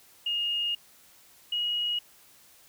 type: tone pair in turn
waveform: sine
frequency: 2848 / 2894 Hz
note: F7 / F#7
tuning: +33 / -39 cents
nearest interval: unison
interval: 28 cents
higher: second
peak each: -26 / -26 dBFS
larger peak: neither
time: 0.26-0.75 / 1.52-1.99 s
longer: first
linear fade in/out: 5 ms
effects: white hiss -57 dBFS RMS until 2.68 s